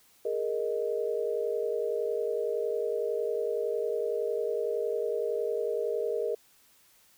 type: chord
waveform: sine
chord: Ab suspended second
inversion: none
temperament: equal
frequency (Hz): 415.3 / 466.2 / 622.3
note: Ab4 / Bb4 / Eb5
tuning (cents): 0 / 0 / 0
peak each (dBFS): -32 / -30 / -35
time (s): 0.25-6.35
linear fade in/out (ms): 5
effects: white hiss -62 dBFS RMS until 7.17 s